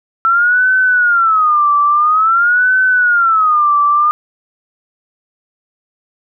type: tone with vibrato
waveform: sine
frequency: 1330 Hz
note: E6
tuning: 15 cents sharp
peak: -8 dBFS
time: 0.25-4.11 s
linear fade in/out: 0 ms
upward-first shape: sine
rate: 0.49 Hz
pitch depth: 230 cents each way
effects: none